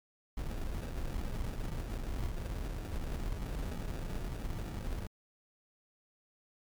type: noise with sample-and-hold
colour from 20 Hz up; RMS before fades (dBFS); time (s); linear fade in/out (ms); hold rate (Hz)
brown; -37; 0.37-5.07; 5; 1050
effects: MP3 96 kbps